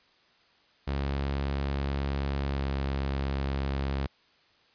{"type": "tone with pitch glide", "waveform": "sawtooth", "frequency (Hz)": [69.3, 68.35], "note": ["C#2", "C#2"], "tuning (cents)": [0, -24], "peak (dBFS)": -24, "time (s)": [0.87, 4.07], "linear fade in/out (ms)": 10, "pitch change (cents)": -24, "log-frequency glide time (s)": [2.52, 2.61], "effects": ["white hiss -63 dBFS RMS until 4.74 s", "resampled to 11025 Hz"]}